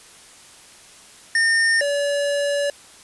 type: tone pair in turn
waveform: square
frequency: 1821 / 572 Hz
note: A#6 / D5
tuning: -41 / -46 cents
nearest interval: octave + minor sixth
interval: 2005 cents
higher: first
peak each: -16 / -20 dBFS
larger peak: first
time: 1.35-1.81 / 1.81-2.7 s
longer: second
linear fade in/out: 2 ms
effects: white hiss -46 dBFS RMS until 3.03 s + resampled to 24000 Hz